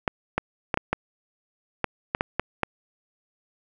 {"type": "clicks", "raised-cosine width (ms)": 0.5, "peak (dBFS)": -7, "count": 10, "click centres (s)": [0.078, 0.38, 0.742, 0.774, 0.93, 1.843, 2.149, 2.209, 2.396, 2.633], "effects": []}